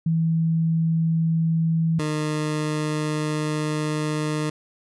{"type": "tone pair in turn", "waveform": ["sine", "20% pulse"], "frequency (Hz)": [163.2, 152.68], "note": ["E3", "D#3"], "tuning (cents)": [-17, -32], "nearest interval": "minor second", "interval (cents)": 115, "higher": "first", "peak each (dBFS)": -18, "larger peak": "neither", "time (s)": [[0.06, 1.99], [1.99, 4.5]], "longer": "second", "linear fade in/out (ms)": 5, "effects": ["resampled to 24000 Hz"]}